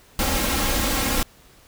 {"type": "noise with comb filter", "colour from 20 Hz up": "pink", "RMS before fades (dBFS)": -22, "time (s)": [0.19, 1.23], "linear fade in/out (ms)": 2, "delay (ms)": 3.7, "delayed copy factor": 0.65, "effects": ["pink hiss -52 dBFS RMS until 1.67 s"]}